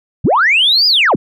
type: linear two-way sweep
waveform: sine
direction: up then down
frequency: 61.6 to 5040 to 61.6 Hz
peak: -7 dBFS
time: 0.24-1.16 s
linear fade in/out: 10 ms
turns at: 0.87 s
effects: tanh soft clip ceiling -3 dBFS